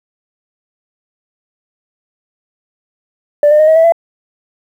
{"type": "tone with pitch steps", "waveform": "sine", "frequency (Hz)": [587.3, 603.1, 619.4, 636, 653.2, 670.7], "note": ["D5", "D5", "D#5", "D#5", "E5", "E5"], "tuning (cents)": [0, 46, -8, 38, -16, 30], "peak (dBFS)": -3, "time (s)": [3.43, 3.922], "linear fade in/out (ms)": 2, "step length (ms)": 82, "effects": ["tanh soft clip ceiling -2 dBFS", "7-bit"]}